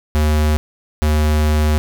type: tone pair in turn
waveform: square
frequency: 76.1 / 76.1 Hz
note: D#2 / D#2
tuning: -38 / -38 cents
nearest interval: unison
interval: 0 cents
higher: neither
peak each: -13 dBFS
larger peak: neither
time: 0.15-0.57 / 1.02-1.78 s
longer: second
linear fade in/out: 0 ms
effects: 9-bit